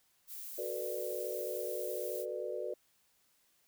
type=noise; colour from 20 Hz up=violet; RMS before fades=-45 dBFS; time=0.27-2.26 s; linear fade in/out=50 ms
type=chord; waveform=sine; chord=B minor seventh; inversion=second; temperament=just; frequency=370.4 / 444.5 / 493.9 / 592.7 Hz; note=F#4 / A4 / B4 / D5; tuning=+2 / +18 / 0 / +16 cents; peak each=-42 / -43 / -40 / -41 dBFS; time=0.58-2.74 s; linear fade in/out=5 ms
effects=white hiss -72 dBFS RMS until 3.67 s